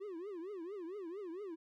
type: tone with vibrato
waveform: triangle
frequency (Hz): 370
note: F#4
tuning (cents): 0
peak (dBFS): -40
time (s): 0-1.56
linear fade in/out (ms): 20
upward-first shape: triangle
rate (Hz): 4.4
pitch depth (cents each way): 270
effects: none